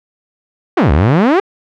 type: exponential two-way sweep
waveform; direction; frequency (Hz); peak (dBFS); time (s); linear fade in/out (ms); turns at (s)
sawtooth; down then up; 415.3 to 65.41 to 415.3; -4; 0.77-1.4; 5; 0.92
effects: low-pass 2000 Hz 12 dB/octave